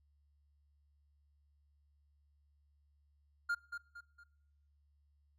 triangle tone with echo, 1408 Hz, F6, 14 cents sharp, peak -30 dBFS, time 3.49-3.55 s, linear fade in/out 10 ms, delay 230 ms, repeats 3, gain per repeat -8 dB, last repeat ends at 4.24 s, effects noise-tail reverb RT60 1.0 s tail -25 dB re dry + added 72 Hz sine -69 dBFS peak until 5.38 s

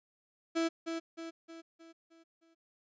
35% pulse tone with echo, 329.6 Hz, E4, in tune, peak -27 dBFS, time 0.55-0.69 s, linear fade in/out 20 ms, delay 310 ms, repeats 6, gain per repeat -6 dB, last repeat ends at 2.55 s, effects resampled to 16000 Hz

